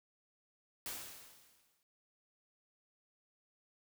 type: noise with exponential decay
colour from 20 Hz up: white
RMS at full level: -41 dBFS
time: 0.86-1.83 s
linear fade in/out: 1 ms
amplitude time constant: 210 ms
effects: none